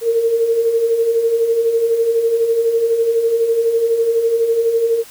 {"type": "beating tone pair", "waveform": "sine", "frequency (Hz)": [449.1, 461.1], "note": ["A4", "A#4"], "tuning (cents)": [35, -19], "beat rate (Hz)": 12, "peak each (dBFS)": [-22, -13], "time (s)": [0.01, 5.04], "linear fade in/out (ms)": 50, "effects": ["white hiss -40 dBFS RMS until 5.1 s"]}